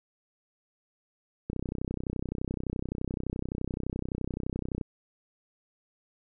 click train, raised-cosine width 3 ms, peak -19 dBFS, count 106, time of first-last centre 1.5-4.812 s, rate 31.7 Hz, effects none

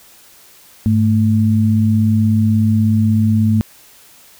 sine tone pair together, 103.4 / 219.8 Hz, G#2 / A3, -7 / -2 cents, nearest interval octave + minor second, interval 1305 cents, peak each -13 dBFS, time 0.86-3.61 s, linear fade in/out 0 ms, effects white hiss -45 dBFS RMS until 4.39 s

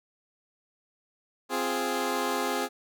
15% pulse chord, F minor, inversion second, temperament equal, 261.6 / 349.2 / 415.3 Hz, C4 / F4 / Ab4, 0 / 0 / 0 cents, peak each -25 / -27 / -24 dBFS, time 1.49-2.69 s, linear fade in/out 50 ms, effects none

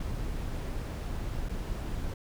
brown noise with dropouts, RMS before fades -34 dBFS, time 0-2.14 s, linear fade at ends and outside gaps 5 ms, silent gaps 1.488-1.492 s, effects none

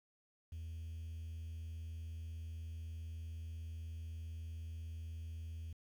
triangle tone, 81.6 Hz, E2, 17 cents flat, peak -40 dBFS, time 0.52-5.73 s, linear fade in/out 5 ms, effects tanh soft clip ceiling -38 dBFS + 11-bit

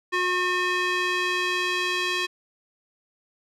square tone with band-pass filter sweep, 361.8 Hz, F#4, 39 cents flat, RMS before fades -25 dBFS, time 0.12-2.27 s, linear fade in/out 20 ms, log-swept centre 1800 to 2900 Hz, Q 1.3, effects none

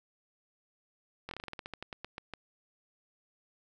slowing click train, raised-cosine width 0.3 ms, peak -24 dBFS, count 16, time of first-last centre 1.29-2.337 s, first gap 22 ms, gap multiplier 1.15, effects none

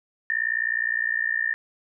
sine tone with amplitude modulation, 1800 Hz, A6, 39 cents sharp, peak -18 dBFS, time 0.3-1.54 s, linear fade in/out 0 ms, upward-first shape sine, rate 59.7 Hz, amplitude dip 100%, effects none

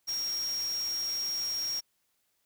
sine tone in noise, 5588 Hz, F8, in tune, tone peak -30 dBFS, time 0.07-1.81 s, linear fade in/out 20 ms, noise white, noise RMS -44 dBFS, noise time 0.07-1.81 s, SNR +11 dB, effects white hiss -75 dBFS RMS until 2.45 s

